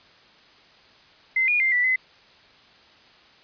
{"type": "tone with pitch steps", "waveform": "sine", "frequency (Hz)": [2067, 2440, 2095, 1967, 2035], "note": ["C7", "D#7", "C7", "B6", "C7"], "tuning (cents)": [-22, -34, 2, -7, -49], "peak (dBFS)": -18, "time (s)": [1.36, 1.96], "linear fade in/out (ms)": 5, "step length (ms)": 120, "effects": ["white hiss -53 dBFS RMS until 3.43 s", "resampled to 11025 Hz"]}